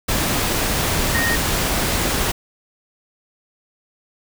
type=tone in noise; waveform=sine; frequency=1857 Hz; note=A#6; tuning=7 cents flat; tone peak=-20 dBFS; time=1.14-1.36 s; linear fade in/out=10 ms; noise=pink; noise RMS=-20 dBFS; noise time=0.08-2.32 s; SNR=-3 dB; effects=none